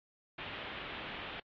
white low-pass noise, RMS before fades -44 dBFS, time 0.38-1.4 s, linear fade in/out 5 ms, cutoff 3400 Hz, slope 48 dB/octave, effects AAC 48 kbps

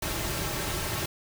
pink noise with comb filter, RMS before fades -31 dBFS, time 0.02-1.06 s, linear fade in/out 5 ms, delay 4.1 ms, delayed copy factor -0.55, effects none

